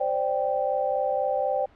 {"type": "chord", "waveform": "sine", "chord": "C suspended second", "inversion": "none", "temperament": "equal", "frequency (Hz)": [523.3, 587.3, 784], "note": ["C5", "D5", "G5"], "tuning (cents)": [0, 0, 0], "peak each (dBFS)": -27, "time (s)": [0, 1.66], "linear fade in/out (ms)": 10, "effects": ["pink hiss -55 dBFS RMS until 1.75 s", "low-pass 2000 Hz 12 dB/octave"]}